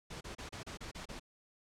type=noise bursts; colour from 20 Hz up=pink; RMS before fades=-45 dBFS; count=8; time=0.1-1.197 s; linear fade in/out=10 ms; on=110 ms; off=31 ms; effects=low-pass 7000 Hz 12 dB/octave